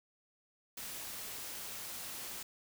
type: noise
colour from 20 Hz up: white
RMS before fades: -44 dBFS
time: 0.77-2.43 s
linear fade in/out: 5 ms
effects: none